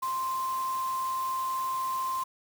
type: tone in noise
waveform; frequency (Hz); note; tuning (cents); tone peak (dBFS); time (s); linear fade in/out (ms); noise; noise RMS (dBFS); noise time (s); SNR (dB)
sine; 1046.5; C6; 0; -28; 0.02-2.24; 10; white; -44; 0.02-2.24; +13
effects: none